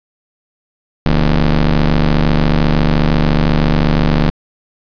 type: ring-modulated tone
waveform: 25% pulse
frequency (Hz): 74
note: D2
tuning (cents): +14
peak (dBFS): -3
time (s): 1.06-4.3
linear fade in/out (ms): 0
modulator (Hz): 86.9
effects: resampled to 11025 Hz + 7-bit